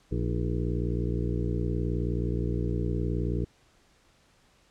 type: harmonic tone with a mistuned harmonic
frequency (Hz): 59.2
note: A#1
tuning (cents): +27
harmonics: 1 / 2 / 3 / 4 / 5 / 6 / 7 / 8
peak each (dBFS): -30 / -31 / -34 / -40 / -36 / -39 / -37 / -42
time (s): 0.11-3.45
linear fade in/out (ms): 10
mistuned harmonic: 5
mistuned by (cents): +73
effects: pink hiss -63 dBFS RMS until 4.7 s + low-pass 8000 Hz 12 dB/octave